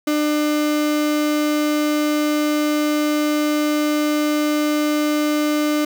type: tone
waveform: 35% pulse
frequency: 300 Hz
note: D4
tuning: 37 cents sharp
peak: -15 dBFS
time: 0.07-5.85 s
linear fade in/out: 5 ms
effects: none